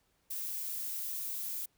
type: noise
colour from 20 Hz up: violet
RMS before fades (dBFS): -38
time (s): 0.3-1.66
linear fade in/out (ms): 10
effects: pink hiss -74 dBFS RMS until 1.77 s